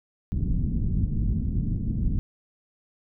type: low-pass noise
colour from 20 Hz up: pink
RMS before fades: -25 dBFS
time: 0.32-2.19 s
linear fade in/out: 0 ms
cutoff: 220 Hz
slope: 24 dB/octave
effects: none